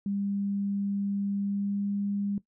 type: tone with pitch glide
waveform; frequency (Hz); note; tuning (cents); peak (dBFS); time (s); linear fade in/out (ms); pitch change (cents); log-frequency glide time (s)
sine; 200 to 201.5; G3 to G3; +35 to +48; -27; 0.06-2.38; 2; +13; 1.38-1.92
effects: noise-tail reverb RT60 0.1 s tail -17 dB re dry